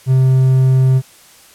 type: tone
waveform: triangle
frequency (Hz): 130.81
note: C3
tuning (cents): 0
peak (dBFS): -6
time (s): 0.06-1.02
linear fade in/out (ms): 50
effects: white hiss -44 dBFS RMS until 1.54 s + low-pass 12000 Hz 12 dB/octave